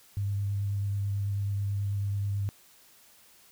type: tone with vibrato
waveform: sine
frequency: 100.3 Hz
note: G2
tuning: 40 cents sharp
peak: -27 dBFS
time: 0.17-2.49 s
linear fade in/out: 0 ms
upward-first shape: sine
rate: 9.2 Hz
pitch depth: 14 cents each way
effects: white hiss -58 dBFS RMS until 3.51 s